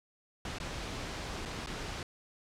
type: noise with dropouts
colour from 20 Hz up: pink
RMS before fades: -39 dBFS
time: 0.45-2.03 s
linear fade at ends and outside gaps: 2 ms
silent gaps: 0.585-0.6 / 1.453-1.457 / 1.662-1.671 s
effects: low-pass 6000 Hz 12 dB/octave